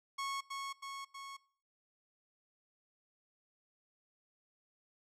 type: tone with echo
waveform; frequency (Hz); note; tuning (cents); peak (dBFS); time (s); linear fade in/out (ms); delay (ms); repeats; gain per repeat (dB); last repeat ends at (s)
sawtooth; 1100; C#6; -14; -33; 0.18-0.41; 10; 320; 3; -3; 1.37
effects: noise-tail reverb RT60 0.5 s tail -22 dB re dry + low-pass 9000 Hz 12 dB/octave